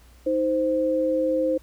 sine tone pair together, 314.4 / 521 Hz, D#4 / C5, +18 / -7 cents, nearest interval major sixth, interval 875 cents, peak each -25 / -21 dBFS, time 0.26-1.58 s, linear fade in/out 10 ms, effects added 60 Hz sine -50 dBFS peak until 1.62 s + pink hiss -57 dBFS RMS until 1.62 s

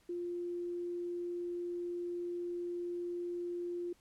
sine tone, 349.7 Hz, F4, 2 cents sharp, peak -36 dBFS, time 0.09-3.93 s, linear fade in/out 5 ms, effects pink hiss -69 dBFS RMS until 4 s + low-pass 12000 Hz 12 dB/octave

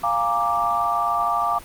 sine chord, Bb dominant seventh, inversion second, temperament equal with one note detuned, 698.5 / 818.7 / 932.3 / 1174.7 Hz, F5 / Ab5 / Bb5 / D6, 0 / -25 / 0 / 0 cents, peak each -24 / -27 / -27 / -21 dBFS, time 0.03-1.59 s, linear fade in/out 10 ms, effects pink hiss -42 dBFS RMS until 1.64 s + Opus 48 kbps

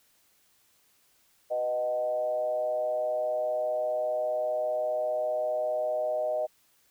sine tone with frequency modulation, 620 Hz, D#5, 6 cents flat, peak -26 dBFS, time 1.5-6.47 s, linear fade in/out 20 ms, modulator 125 Hz, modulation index 0.65, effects white hiss -66 dBFS RMS until 6.9 s

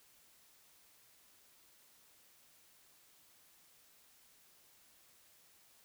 silence, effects white hiss -66 dBFS RMS until 5.84 s

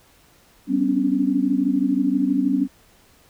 sine tone cluster, 194.2 / 252.2 / 278.3 / 291.1 Hz, G3 / B3 / C#4 / D4, -16 / +36 / +7 / -15 cents, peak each -25 / -22 / -20 / -28 dBFS, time 0.67-2.68 s, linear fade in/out 50 ms, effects pink hiss -55 dBFS RMS until 3.29 s

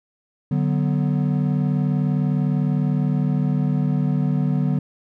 triangle chord, B minor, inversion first, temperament equal with one note detuned, 146.83 / 186.61 / 246.9 Hz, D3 / F#3 / B3, 0 / +15 / 0 cents, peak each -18 / -21 / -23 dBFS, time 0.51-4.79 s, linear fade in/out 5 ms, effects none

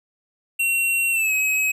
square tone with pitch glide, 2734 to 2551 Hz, F7 to D#7, -37 to +43 cents, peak -19 dBFS, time 0.59-1.72 s, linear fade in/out 10 ms, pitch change -120 cents, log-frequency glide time 1.11-1.32 s, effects none

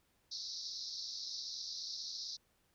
white band-pass noise, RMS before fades -44 dBFS, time 0.31-2.37 s, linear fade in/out 10 ms, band 3900 to 5700 Hz, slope 96 dB/octave, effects pink hiss -75 dBFS RMS until 2.74 s

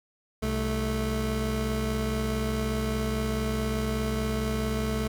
25% pulse tone pair together, 64.8 / 218.3 Hz, C2 / A3, -16 / -13 cents, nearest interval octave + major sixth, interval 2103 cents, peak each -26 / -25 dBFS, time 0.42-5.08 s, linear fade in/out 10 ms, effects none

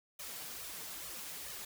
white noise with flanger, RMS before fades -45 dBFS, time 0.19-1.65 s, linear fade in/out 5 ms, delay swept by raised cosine 1.6 to 6.8 ms, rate 2.3 Hz, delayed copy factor +1, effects none

